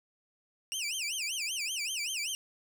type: tone with vibrato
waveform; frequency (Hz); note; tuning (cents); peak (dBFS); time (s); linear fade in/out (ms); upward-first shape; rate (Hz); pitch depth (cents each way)
20% pulse; 2700; E7; +41; -27; 0.72-2.35; 0; sine; 5.2; 280
effects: none